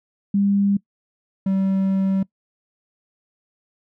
sine / triangle tone pair in turn, 200 / 192.55 Hz, G3 / G3, +35 / -31 cents, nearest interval minor second, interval 66 cents, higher first, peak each -15 dBFS, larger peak neither, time 0.34-0.77 / 1.46-2.23 s, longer second, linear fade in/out 5 ms, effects noise-tail reverb RT60 0.1 s tail -22 dB re dry

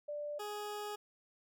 sine / 20% pulse tone pair in turn, 589 / 416.5 Hz, D5 / G#4, +5 / +5 cents, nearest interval tritone, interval 600 cents, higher first, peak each -38 / -35 dBFS, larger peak second, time 0.08-0.39 / 0.39-0.96 s, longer second, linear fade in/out 10 ms, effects none

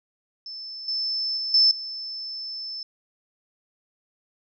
sine tone with level steps, 5274 Hz, E8, in tune, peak -34 / -24 / -26 / -14 / -31 dBFS, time 0.46-2.83 s, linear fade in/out 2 ms, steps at 0.88 / 1.37 / 1.54 / 1.71 s, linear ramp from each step 2 ms, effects none

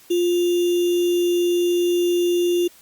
sine tone with sample-and-hold, 350.6 Hz, F4, 7 cents sharp, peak -16 dBFS, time 0.1-2.68 s, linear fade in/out 10 ms, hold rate 3150 Hz, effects white hiss -50 dBFS RMS until 2.81 s + Opus 48 kbps

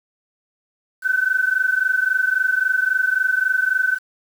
sine tone pair together, 1507 / 1530.7 Hz, F#6 / G6, +31 / -42 cents, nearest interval unison, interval 27 cents, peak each -19 dBFS, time 1.02-3.99 s, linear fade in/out 50 ms, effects 7-bit

